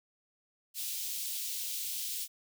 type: high-pass noise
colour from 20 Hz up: white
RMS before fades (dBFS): -37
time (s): 0.74-2.28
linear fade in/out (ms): 50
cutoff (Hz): 2900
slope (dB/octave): 24
effects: none